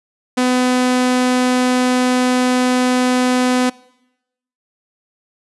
sawtooth tone, 251.6 Hz, B3, 32 cents sharp, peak -9 dBFS, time 0.37-3.7 s, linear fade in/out 10 ms, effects noise-tail reverb RT60 0.9 s tail -23 dB re dry + resampled to 24000 Hz

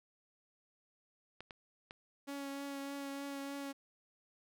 clicks, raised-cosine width 0.3 ms, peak -31 dBFS, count 3, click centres 1.406 / 1.508 / 1.909 s
sawtooth tone with vibrato, 278.8 Hz, C#4, 10 cents sharp, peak -37 dBFS, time 2.27-3.73 s, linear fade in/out 20 ms, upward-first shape triangle, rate 3.3 Hz, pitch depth 18 cents each way
effects none

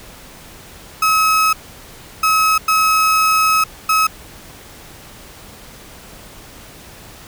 35% pulse tone bursts at uneven times, 1282 Hz, E6, 49 cents flat, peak -10 dBFS, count 4, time 1.02-1.53 / 2.23-2.58 / 2.68-3.64 / 3.89-4.07 s, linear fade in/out 5 ms, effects pink hiss -39 dBFS RMS until 7.27 s

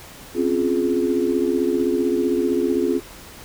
sine chord, Db major seventh, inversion third, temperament equal with one note detuned, 261.6 / 277.2 / 349.2 / 420.4 Hz, C4 / Db4 / F4 / Ab4, 0 / 0 / 0 / +21 cents, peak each -23 / -26 / -21 / -23 dBFS, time 0.34-3.01 s, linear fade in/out 50 ms, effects pink hiss -41 dBFS RMS until 3.44 s

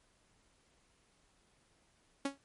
sawtooth tone with exponential decay, 277.2 Hz, C#4, in tune, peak -26 dBFS, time 2.25-2.38 s, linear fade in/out 5 ms, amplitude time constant 27 ms, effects pink hiss -71 dBFS RMS until 2.44 s + MP3 48 kbps

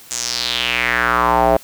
square tone with band-pass filter sweep, 60.2 Hz, B1, 44 cents flat, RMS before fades -17 dBFS, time 0.11-1.57 s, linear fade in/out 0 ms, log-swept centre 7300 to 630 Hz, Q 3.7, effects white hiss -42 dBFS RMS until 1.63 s

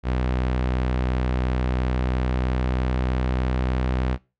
sawtooth tone with pitch glide, 62.9 to 63.45 Hz, B1 to B1, +32 to +47 cents, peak -17 dBFS, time 0.03-4.18 s, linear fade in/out 50 ms, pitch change +15 cents, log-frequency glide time 1.69-4.02 s, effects noise-tail reverb RT60 0.3 s tail -23 dB re dry + low-pass 3000 Hz 12 dB/octave

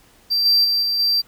triangle tone with level steps, 4700 Hz, D8, 1 cent sharp, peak -15 / -11 / -15 / -17 / -14 dBFS, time 0.3-1.22 s, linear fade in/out 20 ms, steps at 0.45 / 0.64 / 0.82 / 0.99 s, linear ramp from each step 10 ms, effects pink hiss -53 dBFS RMS until 1.27 s

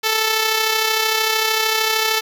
5% pulse tone with amplitude modulation, 439.9 Hz, A4, in tune, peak -3 dBFS, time 0.03-2.21 s, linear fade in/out 20 ms, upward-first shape sine, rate 33.2 Hz, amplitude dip 40%, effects none

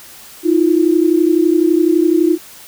sine tone pair together, 317.3 / 349.2 Hz, D#4 / F4, +34 / 0 cents, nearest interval major second, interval 166 cents, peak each -12 dBFS, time 0.43-2.38 s, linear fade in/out 50 ms, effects white hiss -38 dBFS RMS until 2.67 s

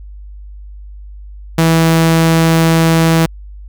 sawtooth tone, 163.5 Hz, E3, 14 cents flat, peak -4 dBFS, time 1.58-3.26 s, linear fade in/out 5 ms, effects added 50 Hz sine -29 dBFS peak until 3.68 s

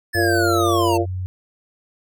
square linear sweep, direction down, 1760 to 877 Hz, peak -21 dBFS, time 0.13-0.98 s, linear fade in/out 20 ms
harmonic tone, 115.1 Hz, A#2, 22 cents flat, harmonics 3 / 4 / 5 / 6, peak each -19 / -25 / -26 / -23 dBFS, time 0.14-1.06 s, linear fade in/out 50 ms
sine tone, 92.2 Hz, F#2, 6 cents flat, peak -23 dBFS, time 0.15-1.26 s, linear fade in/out 0 ms
effects none

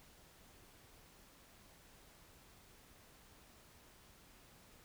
silence, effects pink hiss -63 dBFS RMS until 4.84 s

